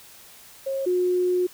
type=tone pair in turn; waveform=sine; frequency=541 / 361.1 Hz; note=C#5 / F#4; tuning=-42 / -42 cents; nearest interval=perfect fifth; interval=700 cents; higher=first; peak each=-24 / -19 dBFS; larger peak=second; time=0.66-0.86 / 0.86-1.47 s; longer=second; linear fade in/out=10 ms; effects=white hiss -48 dBFS RMS until 1.53 s